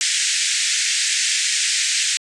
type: band-pass noise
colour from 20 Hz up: white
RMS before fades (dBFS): -20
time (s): 0.01-2.17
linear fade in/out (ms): 0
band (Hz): 1700 to 8400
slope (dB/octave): 48
effects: resampled to 24000 Hz